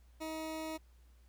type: tone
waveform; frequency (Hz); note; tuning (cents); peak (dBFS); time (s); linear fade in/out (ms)
20% pulse; 316.9; D#4; +32; -34; 0.2-0.78; 20
effects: added 60 Hz sine -59 dBFS peak until 1.28 s + pink hiss -73 dBFS RMS until 1.28 s